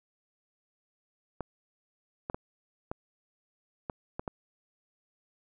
clicks, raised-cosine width 1 ms, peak -20 dBFS, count 7, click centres 1.407 / 2.299 / 2.345 / 2.915 / 3.898 / 4.195 / 4.278 s, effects none

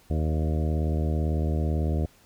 harmonic tone with a mistuned harmonic, 78 Hz, D#2, 5 cents sharp, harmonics 1 / 2 / 3 / 4 / 5 / 6 / 7 / 8 / 9, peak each -24 / -30 / -34 / -36 / -38 / -40 / -41 / -42 / -43 dBFS, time 0.1-2.06 s, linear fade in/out 5 ms, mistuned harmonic 8, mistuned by -19 cents, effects pink hiss -58 dBFS RMS until 2.25 s

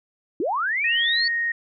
sine linear sweep, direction up, 280.4 to 4528 Hz, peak -21 dBFS, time 0.4-1.28 s, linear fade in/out 2 ms
sine tone, 1864.7 Hz, A#6, in tune, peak -21 dBFS, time 0.84-1.52 s, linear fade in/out 5 ms
effects none

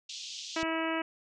pink band-pass noise, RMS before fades -42 dBFS, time 0.09-0.63 s, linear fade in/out 5 ms, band 2900 to 6700 Hz, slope 48 dB/octave
harmonic tone, 324.4 Hz, E4, 28 cents flat, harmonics 1 / 2 / 3 / 4 / 5 / 6 / 7 / 8 / 9, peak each -33 / -36 / -38 / -39 / -40 / -41 / -41 / -42 / -43 dBFS, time 0.56-1.02 s, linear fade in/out 5 ms
click, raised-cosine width 3 ms, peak -30 dBFS, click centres 0.631 s
effects none

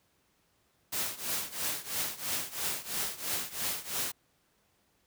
white noise with tremolo, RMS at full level -31 dBFS, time 0.92-4.12 s, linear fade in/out 10 ms, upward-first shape triangle, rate 3 Hz, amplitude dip 90%, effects pink hiss -71 dBFS RMS until 5.06 s + high-pass 60 Hz 12 dB/octave

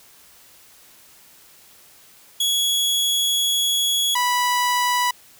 sawtooth tone pair in turn, 3352 / 984 Hz, G#7 / B5, +15 / -7 cents, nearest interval octave + major sixth, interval 2122 cents, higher first, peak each -15 / -14 dBFS, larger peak second, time 2.4-4.15 / 4.15-5.11 s, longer first, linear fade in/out 5 ms, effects white hiss -50 dBFS RMS until 5.39 s

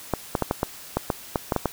clicks, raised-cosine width 1 ms, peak -7 dBFS, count 11, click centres 0.137 / 0.352 / 0.423 / 0.511 / 0.631 / 0.97 / 1.102 / 1.358 / 1.522 / 1.563 / 1.657 s, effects white hiss -42 dBFS RMS until 1.72 s

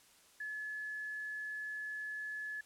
sine tone, 1712 Hz, A6, 48 cents flat, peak -39 dBFS, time 0.4-2.61 s, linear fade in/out 5 ms, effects white hiss -64 dBFS RMS until 2.65 s + low-pass 11000 Hz 12 dB/octave

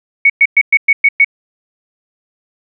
sine tone bursts, 2226 Hz, C#7, 7 cents sharp, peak -4 dBFS, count 7, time 0.25-1.246 s, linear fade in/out 5 ms, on 48 ms, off 110 ms, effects none

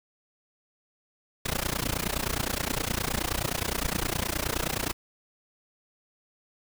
pink noise with amplitude modulation, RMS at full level -26 dBFS, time 1.45-4.93 s, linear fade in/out 10 ms, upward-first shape sine, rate 29.6 Hz, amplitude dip 95%, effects none

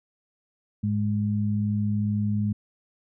sine tone pair together, 105.36 / 207.7 Hz, G#2 / G#3, +25 / 0 cents, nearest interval octave, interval 1175 cents, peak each -25 dBFS, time 0.83-2.53 s, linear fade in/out 10 ms, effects none

